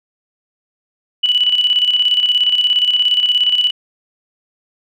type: tone with tremolo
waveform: sine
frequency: 2960 Hz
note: F#7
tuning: in tune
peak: -9 dBFS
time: 1.23-3.71 s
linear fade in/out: 10 ms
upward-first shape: square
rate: 17 Hz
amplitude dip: 55%
effects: none